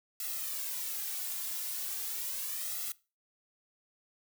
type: noise with flanger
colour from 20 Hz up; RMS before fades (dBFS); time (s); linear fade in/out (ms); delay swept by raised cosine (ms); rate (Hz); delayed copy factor
blue; -37; 0.2-2.92; 2; 1.5 to 2.9; 0.38; +0.8
effects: noise-tail reverb RT60 0.3 s tail -20 dB re dry